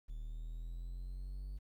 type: exponential sweep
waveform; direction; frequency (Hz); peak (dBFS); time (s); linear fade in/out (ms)
triangle; up; 37.64 to 49; -39; 0.08-1.59; 20
effects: 12-bit